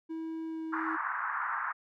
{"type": "tone with pitch glide", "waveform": "triangle", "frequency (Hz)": [323.4, 321], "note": ["E4", "E4"], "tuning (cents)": [-33, -46], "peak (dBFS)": -33, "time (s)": [0.09, 0.97], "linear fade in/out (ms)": 20, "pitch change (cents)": -13, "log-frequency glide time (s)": [0.46, 0.62]}
{"type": "band-pass noise", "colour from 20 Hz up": "pink", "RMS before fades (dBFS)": -34, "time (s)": [0.72, 1.73], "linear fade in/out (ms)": 20, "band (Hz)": [950, 1700], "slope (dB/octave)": 48}
{"effects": []}